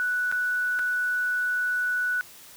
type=tone with dropouts; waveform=sine; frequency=1480 Hz; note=F#6; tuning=in tune; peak=-23 dBFS; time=0-2.21 s; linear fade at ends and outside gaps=0 ms; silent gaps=0.315-0.324 / 0.79-0.793 s; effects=white hiss -48 dBFS RMS until 2.56 s